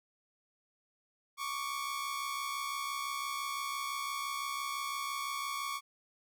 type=tone pair together; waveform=sawtooth; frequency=1108.7 / 1174.6 Hz; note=C#6 / D6; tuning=0 / 0 cents; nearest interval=minor second; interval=100 cents; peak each=-33 / -37 dBFS; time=1.37-5.81 s; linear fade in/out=50 ms; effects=none